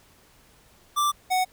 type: tone pair in turn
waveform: square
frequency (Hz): 1174.7 / 741.5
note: D6 / F#5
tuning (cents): 0 / +4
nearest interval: minor sixth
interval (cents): 796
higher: first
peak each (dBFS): -21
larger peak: neither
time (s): 0.96-1.12 / 1.3-1.45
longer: first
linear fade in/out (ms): 20
effects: pink hiss -57 dBFS RMS until 1.52 s